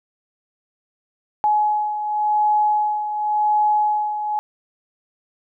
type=beating tone pair; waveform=sine; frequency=844 / 844.91 Hz; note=G#5 / G#5; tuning=+28 / +30 cents; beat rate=0.91 Hz; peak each=-17 / -24 dBFS; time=1.44-4.39 s; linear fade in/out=0 ms; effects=none